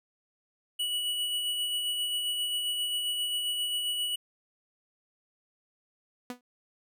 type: tone with tremolo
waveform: square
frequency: 2940 Hz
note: F#7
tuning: 12 cents flat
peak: -28 dBFS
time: 0.79-4.16 s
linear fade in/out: 10 ms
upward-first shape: sine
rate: 7.5 Hz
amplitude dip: 30%
type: tone with exponential decay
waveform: sawtooth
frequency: 246.9 Hz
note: B3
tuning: in tune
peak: -28 dBFS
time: 6.3-6.41 s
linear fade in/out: 2 ms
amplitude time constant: 23 ms
effects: none